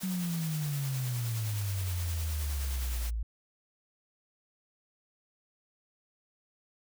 white noise with tremolo, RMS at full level -41 dBFS, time 0-3.11 s, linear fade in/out 20 ms, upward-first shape sine, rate 9.6 Hz, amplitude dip 30%
sine exponential sweep, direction down, 189.7 to 54 Hz, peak -30 dBFS, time 0.03-3.23 s, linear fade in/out 5 ms
effects none

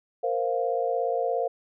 sine chord, Bb suspended second, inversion none, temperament equal, 466.2 / 523.3 / 698.5 Hz, Bb4 / C5 / F5, 0 / 0 / 0 cents, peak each -28 dBFS, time 0.23-1.48 s, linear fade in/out 10 ms, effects none

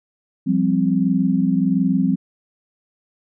sine chord, F suspended second, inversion none, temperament equal, 174.61 / 196 / 261.6 Hz, F3 / G3 / C4, 0 / 0 / 0 cents, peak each -20 / -19 / -19 dBFS, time 0.46-2.16 s, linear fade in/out 20 ms, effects none

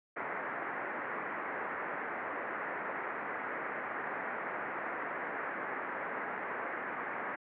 white low-pass noise, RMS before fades -38 dBFS, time 0.16-7.36 s, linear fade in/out 10 ms, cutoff 2000 Hz, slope 48 dB/octave, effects high-pass 300 Hz 12 dB/octave

